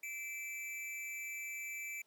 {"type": "tone with amplitude modulation", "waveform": "square", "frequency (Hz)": 2330, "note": "D7", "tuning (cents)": -14, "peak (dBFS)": -39, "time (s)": [0.03, 2.02], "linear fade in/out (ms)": 5, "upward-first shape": "sine", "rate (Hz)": 262, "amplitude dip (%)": 60, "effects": ["pink hiss -74 dBFS RMS until 2.06 s", "high-pass 300 Hz 12 dB/octave"]}